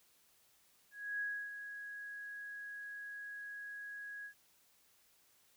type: tone with ADSR envelope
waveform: sine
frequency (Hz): 1660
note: G#6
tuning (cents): -1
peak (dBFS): -35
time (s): 0.91-4.34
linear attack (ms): 290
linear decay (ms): 300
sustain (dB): -9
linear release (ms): 90
effects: white hiss -70 dBFS RMS until 5.56 s